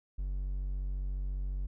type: tone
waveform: triangle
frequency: 47.23 Hz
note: F#1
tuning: 36 cents sharp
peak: -30 dBFS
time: 0.18-1.67 s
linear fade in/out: 10 ms
effects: none